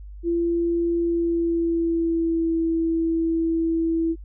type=tone with pitch glide; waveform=sine; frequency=340 to 328.6 Hz; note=F4 to E4; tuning=-46 to -5 cents; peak=-19 dBFS; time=0.23-4.16 s; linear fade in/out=50 ms; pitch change=-59 cents; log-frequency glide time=0.99-2.55 s; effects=noise-tail reverb RT60 0.1 s tail -25 dB re dry + added 50 Hz sine -36 dBFS peak until 4.24 s